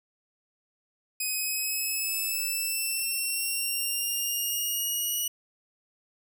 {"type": "linear sweep", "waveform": "5% pulse", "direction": "up", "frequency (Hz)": [2508, 2925], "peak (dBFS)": -19, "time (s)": [1.2, 5.28], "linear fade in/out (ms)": 5, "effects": []}